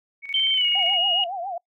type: tone with tremolo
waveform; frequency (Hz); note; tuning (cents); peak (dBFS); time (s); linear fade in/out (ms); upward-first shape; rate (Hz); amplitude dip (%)
sine; 2228; C#7; +8; -27; 0.22-0.98; 50; square; 14; 70
type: tone with pitch glide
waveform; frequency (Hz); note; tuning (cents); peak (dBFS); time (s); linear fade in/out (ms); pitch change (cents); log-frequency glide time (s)
sine; 3116 to 2874; G7 to F7; -11 to +49; -18; 0.34-1.24; 2; -140; 0.54-0.66
type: tone with vibrato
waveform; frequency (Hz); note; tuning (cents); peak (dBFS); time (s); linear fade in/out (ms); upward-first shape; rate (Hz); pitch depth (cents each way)
sine; 736; F#5; -9; -27; 0.75-1.58; 5; triangle; 7.2; 180
effects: noise-tail reverb RT60 0.1 s tail -23 dB re dry